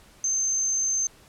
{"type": "tone", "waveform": "sine", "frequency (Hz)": 6272, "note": "G8", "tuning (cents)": 0, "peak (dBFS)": -22, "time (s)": [0.24, 1.07], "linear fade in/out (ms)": 2, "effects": ["pink hiss -54 dBFS RMS until 1.28 s", "low-pass 12000 Hz 12 dB/octave"]}